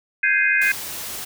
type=chord; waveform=sine; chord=Ab major seventh; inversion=third; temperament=equal; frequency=1568 / 1661.2 / 2093 / 2489 Hz; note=G6 / Ab6 / C7 / Eb7; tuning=0 / 0 / 0 / 0 cents; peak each=-21 dBFS; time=0.23-0.72 s; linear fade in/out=5 ms
type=noise; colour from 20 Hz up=white; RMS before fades=-31 dBFS; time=0.61-1.25 s; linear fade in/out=10 ms
effects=none